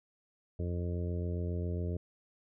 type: harmonic tone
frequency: 87.31 Hz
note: F2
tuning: in tune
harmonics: 1 / 2 / 3 / 4 / 5 / 6 / 7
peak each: -33 / -40 / -46 / -44 / -44 / -51 / -49 dBFS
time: 0.59-1.97 s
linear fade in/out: 5 ms
effects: none

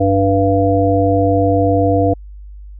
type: harmonic tone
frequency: 97.9 Hz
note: G2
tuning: 2 cents flat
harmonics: 1 / 3 / 5 / 7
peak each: -16 / -16 / -16 / -16 dBFS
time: 0-2.14 s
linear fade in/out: 10 ms
effects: added 50 Hz sine -31 dBFS peak until 2.79 s

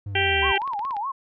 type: linear sweep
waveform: triangle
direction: down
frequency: 103.3 to 68.2 Hz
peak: -27 dBFS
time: 0.06-0.52 s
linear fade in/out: 5 ms
type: harmonic tone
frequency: 392 Hz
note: G4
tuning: in tune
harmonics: 1 / 2 / 4 / 5 / 6 / 7 / 8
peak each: -27 / -27 / -27 / -27 / -27 / -27 / -27 dBFS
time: 0.15-0.58 s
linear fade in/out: 5 ms
type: tone with vibrato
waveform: sine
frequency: 944 Hz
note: A#5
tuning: 22 cents sharp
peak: -25 dBFS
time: 0.42-1.12 s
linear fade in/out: 10 ms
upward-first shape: sine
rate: 4.9 Hz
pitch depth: 280 cents each way
type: click train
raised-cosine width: 0.3 ms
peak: -25 dBFS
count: 8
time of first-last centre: 0.56-0.967 s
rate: 17.2 Hz
effects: none

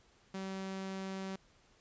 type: tone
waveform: sawtooth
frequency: 191.6 Hz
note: G3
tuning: 39 cents flat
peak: -35 dBFS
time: 0.34-1.36 s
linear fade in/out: 5 ms
effects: pink hiss -67 dBFS RMS until 1.8 s + resampled to 16000 Hz

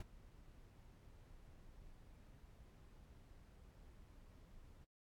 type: noise with ADSR envelope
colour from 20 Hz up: brown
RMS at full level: -42 dBFS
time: 0-4.85 s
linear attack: 4 ms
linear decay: 25 ms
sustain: -19 dB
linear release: 14 ms
effects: noise-tail reverb RT60 0.1 s tail -26 dB re dry + AAC 64 kbps

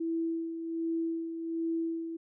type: tone with tremolo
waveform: sine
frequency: 329.6 Hz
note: E4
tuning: in tune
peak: -28 dBFS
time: 0-2.17 s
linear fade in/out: 10 ms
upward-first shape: sine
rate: 1.3 Hz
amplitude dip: 55%
effects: none

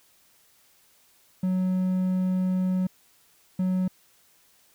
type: tone pair in turn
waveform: triangle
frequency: 185 / 185 Hz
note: F#3 / F#3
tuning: 0 / 0 cents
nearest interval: unison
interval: 0 cents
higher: neither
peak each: -20 dBFS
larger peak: neither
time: 1.43-2.87 / 3.59-3.88 s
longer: first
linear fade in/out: 5 ms
effects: white hiss -61 dBFS RMS until 4.74 s

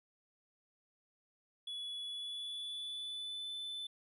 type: tone with pitch glide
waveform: triangle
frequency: 3400 to 3514 Hz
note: G#7 to A7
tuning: +40 to -3 cents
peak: -39 dBFS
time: 1.67-3.87 s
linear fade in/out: 5 ms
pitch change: +57 cents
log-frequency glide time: 2.01-3.52 s
effects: resampled to 32000 Hz

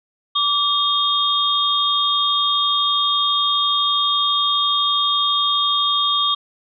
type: tone cluster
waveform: sine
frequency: 1163 / 3264 / 3652 Hz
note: D6 / G#7 / A#7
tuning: -17 / -31 / -36 cents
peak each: -20 dBFS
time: 0.35-6.35 s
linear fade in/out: 10 ms
effects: none

